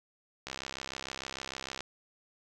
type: click train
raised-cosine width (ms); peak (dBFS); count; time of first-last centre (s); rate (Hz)
0.2; -20; 90; 0.47-1.806; 66.6
effects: none